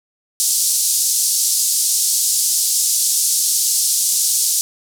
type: band-pass noise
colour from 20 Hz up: white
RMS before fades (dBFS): -17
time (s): 0.4-4.61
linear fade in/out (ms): 0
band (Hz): 4900 to 11000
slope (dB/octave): 24
effects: none